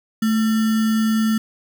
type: tone with sample-and-hold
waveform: sine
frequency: 220 Hz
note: A3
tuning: in tune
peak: -15 dBFS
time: 0.22-1.38 s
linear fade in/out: 5 ms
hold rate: 1575 Hz
effects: none